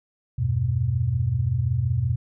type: chord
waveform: sine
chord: E minor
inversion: none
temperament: equal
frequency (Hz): 82.41 / 98 / 123.47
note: E2 / G2 / B2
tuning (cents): 0 / 0 / 0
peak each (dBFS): -28 / -26 / -22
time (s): 0.38-2.16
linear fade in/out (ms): 10
effects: none